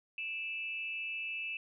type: tone with amplitude modulation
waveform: sine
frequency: 2637 Hz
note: E7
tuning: in tune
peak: -33 dBFS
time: 0.18-1.57 s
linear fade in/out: 2 ms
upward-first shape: sine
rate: 254 Hz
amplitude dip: 65%
effects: none